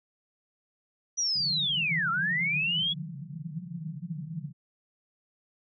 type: linear two-way sweep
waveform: sine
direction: down then up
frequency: 5920 to 1310 to 3401 Hz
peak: -25 dBFS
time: 1.17-2.94 s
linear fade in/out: 20 ms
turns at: 2.1 s
type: band-pass noise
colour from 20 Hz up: white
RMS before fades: -38 dBFS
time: 1.35-4.53 s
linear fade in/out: 20 ms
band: 140 to 180 Hz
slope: 96 dB/octave
effects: none